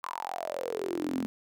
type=tone with high-pass filter sweep; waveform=sawtooth; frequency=43.88 Hz; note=F1; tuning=9 cents sharp; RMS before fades=-34 dBFS; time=0.03-1.26 s; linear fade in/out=0 ms; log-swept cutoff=1100 to 230 Hz; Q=9.6; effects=none